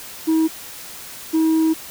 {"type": "tone pair in turn", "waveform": "sine", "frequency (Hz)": [320, 320], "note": ["D#4", "D#4"], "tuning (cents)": [49, 49], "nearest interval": "unison", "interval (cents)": 0, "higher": "neither", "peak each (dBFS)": -11, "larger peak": "neither", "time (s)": [[0.27, 0.48], [1.33, 1.74]], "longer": "second", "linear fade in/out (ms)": 20, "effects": ["tanh soft clip ceiling -13 dBFS", "white hiss -36 dBFS RMS until 1.9 s"]}